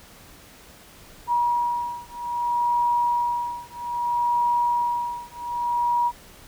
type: beating tone pair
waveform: sine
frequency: 958 / 958.62 Hz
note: A#5 / A#5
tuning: +47 / +48 cents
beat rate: 0.62 Hz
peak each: -24 dBFS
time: 1.27-6.12 s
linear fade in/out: 50 ms
effects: pink hiss -48 dBFS RMS until 6.47 s